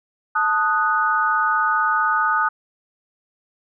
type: chord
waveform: sine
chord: D# diminished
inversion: second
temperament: equal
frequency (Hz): 880 / 1244.5 / 1480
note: A5 / D#6 / F#6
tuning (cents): 0 / 0 / 0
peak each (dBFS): -23 / -19 / -21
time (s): 0.35-2.49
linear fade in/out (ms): 10
effects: none